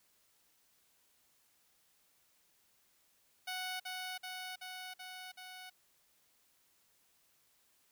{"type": "tone with echo", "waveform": "10% pulse", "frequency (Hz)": 740, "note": "F#5", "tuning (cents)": 0, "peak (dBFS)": -30, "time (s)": [3.47, 3.8], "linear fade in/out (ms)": 10, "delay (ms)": 380, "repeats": 5, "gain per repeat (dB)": -2, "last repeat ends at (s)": 5.7, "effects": ["white hiss -72 dBFS RMS until 7.91 s"]}